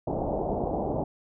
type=low-pass noise; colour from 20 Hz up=white; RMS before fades=-29 dBFS; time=0.07-1.04 s; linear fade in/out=5 ms; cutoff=810 Hz; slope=48 dB/octave; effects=none